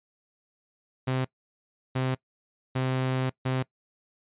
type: tone bursts at uneven times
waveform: sawtooth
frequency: 130 Hz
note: C3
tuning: 11 cents flat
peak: -21 dBFS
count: 4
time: 1.07-1.25 / 1.95-2.15 / 2.75-3.3 / 3.45-3.63 s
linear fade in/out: 10 ms
effects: noise-tail reverb RT60 0.1 s tail -22 dB re dry + resampled to 8000 Hz